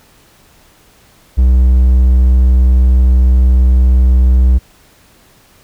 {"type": "tone", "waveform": "triangle", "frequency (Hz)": 63, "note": "B1", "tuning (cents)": 35, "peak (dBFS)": -3, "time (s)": [1.37, 4.59], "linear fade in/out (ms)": 20, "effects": ["pink hiss -47 dBFS RMS until 5.63 s"]}